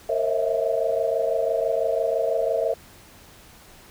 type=tone cluster; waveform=sine; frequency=461.1 / 538 / 640 / 666 Hz; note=A#4 / C5 / D#5 / E5; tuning=-19 / +48 / +49 / +18 cents; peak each=-26 dBFS; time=0.09-2.74 s; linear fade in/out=5 ms; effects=pink hiss -49 dBFS RMS until 3.9 s